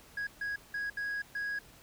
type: tone bursts at uneven times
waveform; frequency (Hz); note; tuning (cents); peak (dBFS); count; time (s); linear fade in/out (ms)
sine; 1655; G#6; -6; -30; 5; 0.17-0.27 / 0.41-0.56 / 0.74-0.9 / 0.97-1.22 / 1.35-1.59; 5
effects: tanh soft clip ceiling -32 dBFS + pink hiss -57 dBFS RMS until 1.82 s